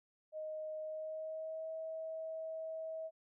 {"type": "tone with pitch glide", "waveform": "sine", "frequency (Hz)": [622.3, 642], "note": ["D#5", "E5"], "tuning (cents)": [0, -46], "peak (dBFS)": -40, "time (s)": [0.32, 3.11], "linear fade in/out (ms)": 50, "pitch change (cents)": 54, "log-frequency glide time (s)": [0.81, 1.7], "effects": []}